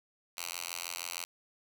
5% pulse tone with high-pass filter, 86.4 Hz, F2, 18 cents flat, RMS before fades -40 dBFS, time 0.37-1.25 s, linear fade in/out 5 ms, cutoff 2400 Hz, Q 0.54, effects 10-bit

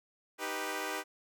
10% pulse chord, Eb augmented, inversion none, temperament equal, 311.1 / 392 / 493.9 Hz, Eb4 / G4 / B4, 0 / 0 / 0 cents, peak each -32 / -30 / -31 dBFS, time 0.38-1.04 s, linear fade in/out 50 ms, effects none

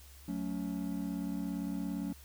triangle tone cluster, 183.8 / 221.1 / 281.5 Hz, F#3 / A3 / C#4, -11 / +9 / +27 cents, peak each -36 / -38 / -36 dBFS, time 0.28-2.13 s, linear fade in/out 5 ms, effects added 69 Hz sine -53 dBFS peak until 2.24 s + white hiss -58 dBFS RMS until 2.24 s

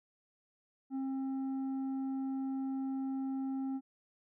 triangle tone with tanh clipping, 267.3 Hz, C4, 37 cents sharp, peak -35 dBFS, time 0.9-3.81 s, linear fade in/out 50 ms, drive 10 dB, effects none

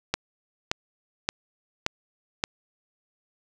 click train, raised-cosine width 0.2 ms, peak -6 dBFS, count 5, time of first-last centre 0.14-2.439 s, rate 1.74 Hz, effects none

